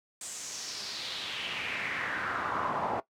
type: noise with band-pass filter sweep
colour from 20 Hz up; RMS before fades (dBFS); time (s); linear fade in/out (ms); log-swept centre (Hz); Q
brown; -35; 0.21-3; 2; 8100 to 820; 3.5
effects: noise-tail reverb RT60 0.1 s tail -17 dB re dry + high-pass 100 Hz 12 dB/octave